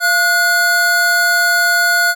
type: tone pair together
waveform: square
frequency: 692 / 1454.5 Hz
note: F5 / F#6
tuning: -16 / -30 cents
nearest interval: octave + minor second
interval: 1286 cents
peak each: -20 / -12 dBFS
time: 0-2.15 s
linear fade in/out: 50 ms
effects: none